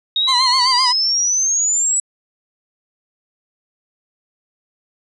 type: exponential sweep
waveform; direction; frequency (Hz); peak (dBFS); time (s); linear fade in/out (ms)
sine; up; 3725 to 7902; -14; 0.16-2; 2
type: tone with vibrato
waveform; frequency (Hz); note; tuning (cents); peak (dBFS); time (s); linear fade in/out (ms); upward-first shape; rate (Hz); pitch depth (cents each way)
40% pulse; 1014; B5; +45; -15; 0.27-0.93; 20; sine; 7.7; 80
effects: resampled to 22050 Hz

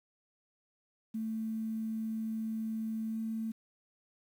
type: tone with pitch glide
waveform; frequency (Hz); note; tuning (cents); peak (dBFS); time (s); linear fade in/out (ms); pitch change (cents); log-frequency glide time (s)
sine; 221.4 to 222.9; A3 to A3; +11 to +23; -33; 1.14-3.52; 10; +12; 3.08-3.19
effects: 10-bit

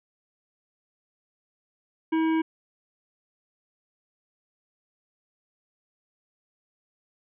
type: harmonic tone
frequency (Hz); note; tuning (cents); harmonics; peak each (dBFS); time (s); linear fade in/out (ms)
321.5; E4; -43; 1 / 3 / 5 / 7 / 9 / 10; -21 / -32 / -39 / -39 / -47 / -53; 2.12-2.42; 10
effects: none

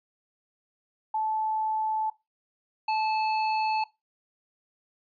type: tone pair in turn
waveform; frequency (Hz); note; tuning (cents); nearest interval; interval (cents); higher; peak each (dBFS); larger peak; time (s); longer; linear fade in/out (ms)
sine / square; 871 / 871; A5 / A5; -18 / -18; unison; 0; neither; -25; neither; 1.14-2.1 / 2.88-3.84; neither; 5
effects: noise-tail reverb RT60 0.2 s tail -18 dB re dry + resampled to 11025 Hz

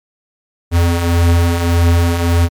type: beating tone pair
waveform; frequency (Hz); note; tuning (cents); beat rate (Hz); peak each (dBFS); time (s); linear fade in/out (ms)
square; 84 / 85.7; E2 / F2; +33 / -32; 1.7; -18 / -11; 0.71-2.49; 50
effects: MP3 96 kbps

